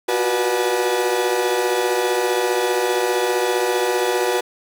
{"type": "tone cluster", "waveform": "35% pulse", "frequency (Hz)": [357.1, 372.3, 487.5, 601, 854], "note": ["F4", "F#4", "B4", "D5", "G#5"], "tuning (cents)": [39, 11, -23, 40, 48], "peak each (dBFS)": [-25, -20, -20, -28, -26], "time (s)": [0.08, 4.41], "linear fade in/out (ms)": 10, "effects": []}